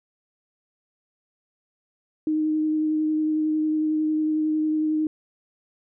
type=tone with vibrato; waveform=sine; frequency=309.6 Hz; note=D#4; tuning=9 cents flat; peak=-20 dBFS; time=2.27-5.07 s; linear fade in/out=2 ms; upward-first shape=sine; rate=11 Hz; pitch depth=12 cents each way; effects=none